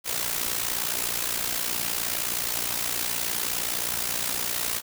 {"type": "noise with amplitude modulation", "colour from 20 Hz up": "white", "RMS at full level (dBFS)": -25, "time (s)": [0.04, 4.82], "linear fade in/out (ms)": 50, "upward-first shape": "sine", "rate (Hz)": 59.3, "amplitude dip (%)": 70, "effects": []}